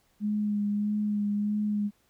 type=tone with vibrato; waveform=sine; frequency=207.7 Hz; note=G#3; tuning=in tune; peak=-25 dBFS; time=0.2-1.91 s; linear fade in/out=50 ms; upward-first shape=sine; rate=1.6 Hz; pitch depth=21 cents each way; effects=pink hiss -68 dBFS RMS until 2.09 s